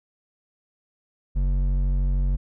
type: tone with hard clipping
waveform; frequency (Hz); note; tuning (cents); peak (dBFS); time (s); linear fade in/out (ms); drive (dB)
sine; 46.54; F#1; +11; -21; 1.35-2.37; 20; 8
effects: none